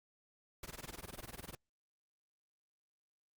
pink noise with tremolo, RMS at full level -45 dBFS, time 0.63-1.55 s, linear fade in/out 2 ms, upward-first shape sine, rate 20 Hz, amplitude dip 95%, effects Opus 48 kbps

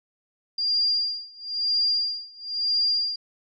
sine tone with tremolo, 4795 Hz, D8, 35 cents sharp, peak -19 dBFS, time 0.58-3.16 s, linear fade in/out 5 ms, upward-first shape sine, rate 1 Hz, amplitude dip 95%, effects none

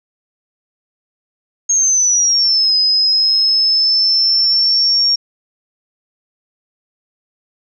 sine exponential two-way sweep, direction down then up, 6540 to 5030 to 5550 Hz, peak -10 dBFS, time 1.69-5.16 s, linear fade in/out 10 ms, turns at 2.76 s, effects none

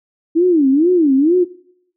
sine tone with vibrato, 311.1 Hz, D#4, in tune, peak -9 dBFS, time 0.35-1.45 s, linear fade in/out 20 ms, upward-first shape sine, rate 2.2 Hz, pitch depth 280 cents each way, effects noise-tail reverb RT60 0.7 s tail -20 dB re dry

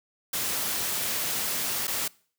white noise with dropouts, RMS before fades -29 dBFS, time 0.33-2.08 s, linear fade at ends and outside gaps 5 ms, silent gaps 1.871-1.878 s, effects noise-tail reverb RT60 0.5 s tail -24 dB re dry + high-pass 80 Hz 12 dB/octave

